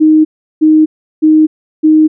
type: tone bursts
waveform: sine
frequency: 311.1 Hz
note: D#4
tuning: in tune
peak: -3 dBFS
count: 4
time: 0-2.08 s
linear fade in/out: 20 ms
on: 250 ms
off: 360 ms
effects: none